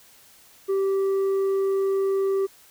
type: tone with tanh clipping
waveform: sine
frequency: 389.2 Hz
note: G4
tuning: 12 cents flat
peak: -21 dBFS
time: 0.68-2.47 s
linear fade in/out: 20 ms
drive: 4 dB
effects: white hiss -53 dBFS RMS until 2.7 s